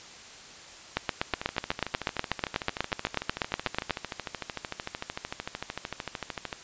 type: two click trains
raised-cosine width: 0.3 ms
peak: -9 / -16 dBFS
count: 25 / 70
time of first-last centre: 0.97-3.908 / 1.34-6.528 s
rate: 8.17 / 13.3 Hz
effects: white hiss -47 dBFS RMS until 6.63 s + resampled to 16000 Hz